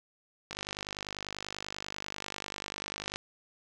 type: click train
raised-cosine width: 0.2 ms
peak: -19 dBFS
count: 134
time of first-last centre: 0.51-3.159 s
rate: 50.2 Hz
effects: none